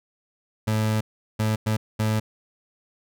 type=tone bursts at uneven times; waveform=30% pulse; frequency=108.7 Hz; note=A2; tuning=21 cents flat; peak=-18 dBFS; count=4; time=0.67-1.01 / 1.39-1.56 / 1.66-1.77 / 1.99-2.2 s; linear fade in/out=10 ms; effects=none